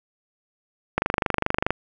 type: click train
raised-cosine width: 0.5 ms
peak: -5 dBFS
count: 19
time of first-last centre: 0.98-1.706 s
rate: 24.8 Hz
effects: none